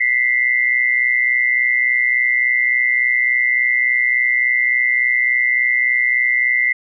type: tone pair together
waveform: sine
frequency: 1975.5 / 2099 Hz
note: B6 / C7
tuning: 0 / +5 cents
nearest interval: minor second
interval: 105 cents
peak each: -16 dBFS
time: 0-6.73 s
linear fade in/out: 10 ms
effects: none